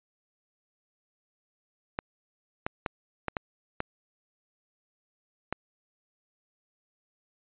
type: clicks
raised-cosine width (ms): 0.5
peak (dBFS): -14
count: 7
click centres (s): 1.989 / 2.665 / 2.862 / 3.283 / 3.368 / 3.804 / 5.526
effects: resampled to 8000 Hz